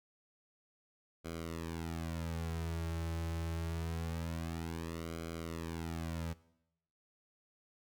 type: tone with flanger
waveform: sawtooth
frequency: 82.5 Hz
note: E2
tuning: 2 cents sharp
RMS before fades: -40 dBFS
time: 1.24-6.34 s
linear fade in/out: 20 ms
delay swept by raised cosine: 1.1 to 4.3 ms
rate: 0.25 Hz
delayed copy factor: -1
effects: noise-tail reverb RT60 0.8 s tail -19 dB re dry